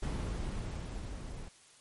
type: noise with level ramp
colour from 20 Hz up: brown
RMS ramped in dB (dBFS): -34 to -44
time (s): 0.02-1.49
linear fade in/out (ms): 10
effects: white hiss -60 dBFS RMS until 1.8 s + MP3 48 kbps